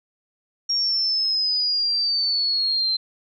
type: exponential sweep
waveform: sine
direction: down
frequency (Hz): 5588 to 4100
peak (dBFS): -19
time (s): 0.69-2.97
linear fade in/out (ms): 10
effects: none